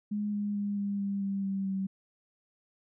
sine tone with pitch steps, 207.9 / 205.6 / 203.4 / 201.2 / 198.97 / 196.8 / 194.65 / 192.53 Hz, G#3 / G#3 / G#3 / G3 / G3 / G3 / G3 / G3, +2 / -17 / -36 / +45 / +26 / +7 / -12 / -31 cents, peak -29 dBFS, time 0.11-1.87 s, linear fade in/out 10 ms, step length 220 ms, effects none

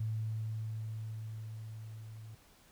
sine tone with level ramp, 110 Hz, A2, in tune, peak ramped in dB -32 to -46 dBFS, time 0-2.35 s, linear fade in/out 5 ms, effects pink hiss -63 dBFS RMS until 2.71 s

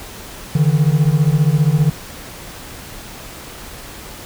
triangle beating tone pair, 143.8 / 158.8 Hz, D3 / D#3, -36 / +36 cents, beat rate 15 Hz, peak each -12 dBFS, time 0.55-1.9 s, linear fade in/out 5 ms, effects pink hiss -34 dBFS RMS until 4.25 s

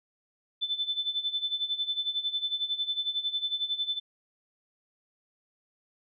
sine tone with tremolo, 3520 Hz, A7, in tune, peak -25 dBFS, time 0.61-4 s, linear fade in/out 20 ms, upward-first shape sine, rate 11 Hz, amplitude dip 80%, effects none

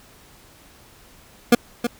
25% pulse tone with echo, 238.8 Hz, A#3, 42 cents sharp, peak -5 dBFS, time 1.52-1.55 s, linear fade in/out 5 ms, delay 320 ms, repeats 1, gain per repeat -10 dB, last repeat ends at 1.87 s, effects pink hiss -50 dBFS RMS until 1.99 s

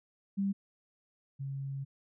sine tone pair in turn, 197.2 / 137.02 Hz, G3 / C#3, +11 / -20 cents, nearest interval tritone, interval 631 cents, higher first, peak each -28 / -35 dBFS, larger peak first, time 0.37-0.53 / 1.39-1.85 s, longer second, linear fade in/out 20 ms, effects none

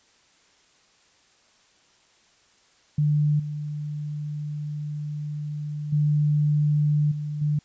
sine tone with level steps, 148.8 Hz, D3, 23 cents sharp, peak -18 / -28 / -18 / -27 / -20 dBFS, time 2.98-7.59 s, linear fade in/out 5 ms, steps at 3.39 / 5.92 / 7.11 / 7.41 s, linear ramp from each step 10 ms, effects white hiss -60 dBFS RMS until 7.64 s + resampled to 16000 Hz

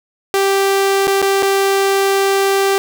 sawtooth tone with dropouts, 391.9 Hz, G4, in tune, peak -8 dBFS, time 0.34-2.78 s, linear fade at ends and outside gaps 0 ms, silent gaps 1.071-1.078 / 1.218-1.225 / 1.424-1.429 s, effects none

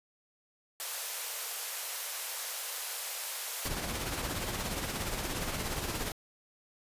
white high-pass noise, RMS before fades -37 dBFS, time 0.8-3.68 s, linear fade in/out 0 ms, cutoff 460 Hz, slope 48 dB/octave
pink noise with tremolo, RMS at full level -33 dBFS, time 3.65-6.12 s, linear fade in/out 2 ms, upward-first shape triangle, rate 17 Hz, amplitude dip 50%
effects resampled to 32000 Hz

